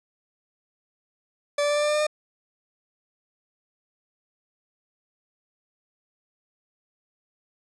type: tone with pitch steps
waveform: 40% pulse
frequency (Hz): 580 / 583.7 / 587.4 / 591.2 / 594.9 / 598.7 / 602.5 / 606.4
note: D5 / D5 / D5 / D5 / D5 / D5 / D5 / D#5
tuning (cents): -22 / -11 / 0 / +11 / +22 / +33 / +44 / -45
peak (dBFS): -20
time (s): 1.58-2.068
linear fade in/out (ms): 5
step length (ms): 61
effects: resampled to 22050 Hz